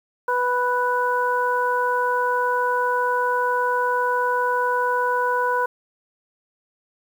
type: harmonic tone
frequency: 493.9 Hz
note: B4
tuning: in tune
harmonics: 1 / 2 / 3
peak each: -24 / -21 / -25 dBFS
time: 0.28-5.66 s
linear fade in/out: 5 ms
effects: 8-bit